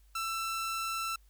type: tone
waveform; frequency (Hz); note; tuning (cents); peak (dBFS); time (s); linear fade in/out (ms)
sawtooth; 1335; E6; +22; -29; 0.15-1.16; 5
effects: added 50 Hz sine -58 dBFS peak until 1.29 s + white hiss -71 dBFS RMS until 1.29 s